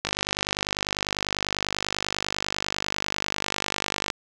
click train, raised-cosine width 0.2 ms, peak -7 dBFS, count 204, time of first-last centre 0.05-4.102 s, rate 50.1 Hz, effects none

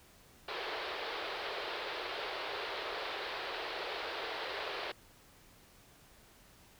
pink band-pass noise, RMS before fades -40 dBFS, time 0.48-4.92 s, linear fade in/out 5 ms, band 370 to 4500 Hz, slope 48 dB/octave, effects pink hiss -61 dBFS RMS until 6.79 s

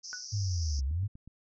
pink band-pass noise, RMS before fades -43 dBFS, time 0.03-0.81 s, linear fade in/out 20 ms, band 5000 to 6100 Hz, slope 96 dB/octave
sine tone with exponential decay, 1480 Hz, F#6, in tune, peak -34 dBFS, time 0.13-0.25 s, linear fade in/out 0 ms, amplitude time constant 25 ms
sine linear two-way sweep, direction down then up, 106.9 to 64.4 to 106.9 Hz, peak -28 dBFS, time 0.32-1.08 s, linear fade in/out 20 ms, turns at 0.85 s
click train, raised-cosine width 5 ms, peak -36 dBFS, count 5, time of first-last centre 0.79-1.276 s, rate 8.23 Hz
effects none

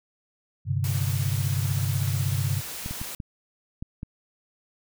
sine chord, G suspended fourth, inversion none, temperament equal, 98 / 130.81 / 146.83 Hz, G2 / C3 / D3, 0 / 0 / 0 cents, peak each -26 / -27 / -30 dBFS, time 0.65-2.62 s, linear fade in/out 50 ms
white noise, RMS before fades -36 dBFS, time 0.84-3.15 s, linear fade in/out 2 ms
clicks, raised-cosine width 5 ms, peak -21 dBFS, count 6, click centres 2.861 / 2.91 / 3.015 / 3.202 / 3.825 / 4.031 s
effects none

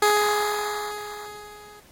15% pulse tone with level ramp, 417.5 Hz, G#4, 9 cents sharp, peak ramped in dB -9 to -39 dBFS, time 0.02-1.8 s, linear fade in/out 5 ms, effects pink hiss -54 dBFS RMS until 1.91 s + AAC 48 kbps

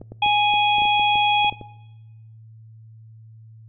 clicks, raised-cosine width 2 ms, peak -23 dBFS, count 12, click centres 0.015 / 0.12 / 0.262 / 0.539 / 0.784 / 0.82 / 0.854 / 0.996 / 1.156 / 1.446 / 1.525 / 1.613 s
harmonic tone, 830.6 Hz, G#5, in tune, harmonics 1 / 3 / 4, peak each -17 / -22 / -23 dBFS, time 0.22-1.5 s, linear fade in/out 5 ms
effects noise-tail reverb RT60 1.0 s tail -19 dB re dry + added 111 Hz sine -42 dBFS peak until 3.68 s

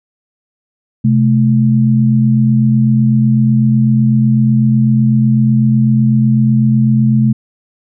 sine tone pair together, 129 / 217 Hz, C3 / A3, -24 / -24 cents, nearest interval major sixth, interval 900 cents, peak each -10 dBFS, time 1.04-7.33 s, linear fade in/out 10 ms, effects none

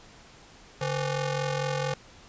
sawtooth ring-modulated tone, 329.6 Hz, E4, in tune, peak -20 dBFS, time 0.81-1.94 s, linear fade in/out 5 ms, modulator 187 Hz, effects pink hiss -52 dBFS RMS until 2.28 s + resampled to 16000 Hz

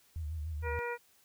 sine tone with vibrato, 78 Hz, D#2, 5 cents sharp, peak -35 dBFS, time 0.16-0.79 s, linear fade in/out 0 ms, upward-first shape triangle, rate 6.8 Hz, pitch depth 120 cents each way
harmonic tone, 478.3 Hz, A#4, 44 cents sharp, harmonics 1 / 2 / 3 / 4 / 5, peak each -37 / -40 / -42 / -43 / -44 dBFS, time 0.62-0.98 s, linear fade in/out 50 ms
effects white hiss -66 dBFS RMS until 1.24 s

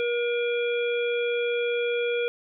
harmonic tone, 477.5 Hz, A#4, 42 cents sharp, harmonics 1 / 3 / 5 / 7, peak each -24 / -35 / -32 / -38 dBFS, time 0-2.28 s, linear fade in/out 0 ms, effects none

